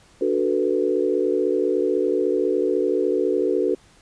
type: chord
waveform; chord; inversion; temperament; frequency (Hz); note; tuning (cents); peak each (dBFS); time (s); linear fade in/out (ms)
sine; B minor seventh; first; equal; 293.7 / 370 / 440 / 493.9; D4 / F#4 / A4 / B4; 0 / 0 / 0 / 0; -26 / -22 / -23 / -25; 0.21-3.75; 5
effects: pink hiss -54 dBFS RMS until 4.01 s + resampled to 22050 Hz